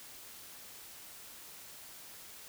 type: silence
effects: white hiss -51 dBFS RMS until 2.48 s